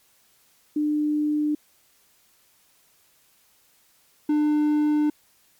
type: tone pair in turn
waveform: sine / triangle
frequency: 299.6 / 299.6 Hz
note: D4 / D4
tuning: +35 / +35 cents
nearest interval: unison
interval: 0 cents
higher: neither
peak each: -20 / -16 dBFS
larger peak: second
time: 0.76-1.55 / 4.29-5.1 s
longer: second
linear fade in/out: 5 ms
effects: white hiss -61 dBFS RMS until 5.59 s + MP3 96 kbps